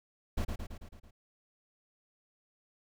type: noise with echo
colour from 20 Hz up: brown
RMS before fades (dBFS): -31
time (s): 0.37-0.45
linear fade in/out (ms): 10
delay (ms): 110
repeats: 6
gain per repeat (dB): -4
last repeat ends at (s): 1.11
effects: none